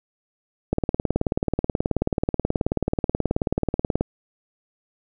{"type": "click train", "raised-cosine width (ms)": 2, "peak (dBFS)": -7, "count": 62, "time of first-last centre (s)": [0.73, 4.01], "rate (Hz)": 18.6, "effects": []}